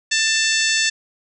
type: harmonic tone with a mistuned harmonic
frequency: 888 Hz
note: A5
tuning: 16 cents sharp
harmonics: 2 / 3 / 4 / 5 / 6 / 7 / 8 / 9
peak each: -21 / -23 / -24 / -25 / -26 / -26 / -27 / -28 dBFS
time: 0.11-0.9 s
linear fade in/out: 10 ms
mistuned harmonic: 9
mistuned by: -23 cents
effects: none